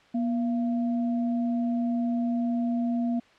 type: tone pair together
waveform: sine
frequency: 239.8 / 682.2 Hz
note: A#3 / F5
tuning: +49 / -41 cents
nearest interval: octave + tritone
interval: 1810 cents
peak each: -24 / -36 dBFS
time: 0.14-3.2 s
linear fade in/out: 10 ms
effects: white hiss -57 dBFS RMS until 3.38 s + low-pass 3000 Hz 12 dB/octave